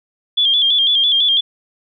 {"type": "tone with vibrato", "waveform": "sine", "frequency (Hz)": 3322, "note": "G#7", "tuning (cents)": 0, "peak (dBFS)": -11, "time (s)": [0.37, 1.41], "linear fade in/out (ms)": 10, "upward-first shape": "square", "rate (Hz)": 6, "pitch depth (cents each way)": 61, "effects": []}